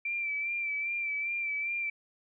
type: tone with vibrato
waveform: sine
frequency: 2343 Hz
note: D7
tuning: 5 cents flat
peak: -30 dBFS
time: 0.05-1.9 s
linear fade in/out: 5 ms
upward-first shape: sine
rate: 2.5 Hz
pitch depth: 38 cents each way
effects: none